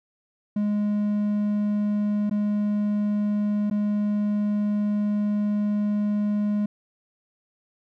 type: tone with dropouts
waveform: triangle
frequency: 207.7 Hz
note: G#3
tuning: in tune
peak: -19 dBFS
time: 0.56-6.66 s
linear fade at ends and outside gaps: 5 ms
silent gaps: 2.297-2.31 / 3.7-3.71 s
effects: none